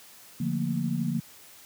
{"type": "chord", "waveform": "sine", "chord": "Bb major seventh", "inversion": "first", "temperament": "equal with one note detuned", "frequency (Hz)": [145.57, 174.61, 220, 233.1], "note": ["D3", "F3", "A3", "Bb3"], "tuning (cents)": [-15, 0, 0, 0], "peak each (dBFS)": [-31, -30, -36, -30], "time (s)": [0.4, 1.2], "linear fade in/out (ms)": 5, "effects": ["white hiss -51 dBFS RMS until 1.65 s", "high-pass 60 Hz 12 dB/octave"]}